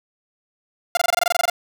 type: tone bursts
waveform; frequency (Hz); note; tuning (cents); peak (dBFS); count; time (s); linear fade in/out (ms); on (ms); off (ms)
sawtooth; 698.5; F5; 0; -11; 13; 0.95-1.499; 2; 21; 23
effects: none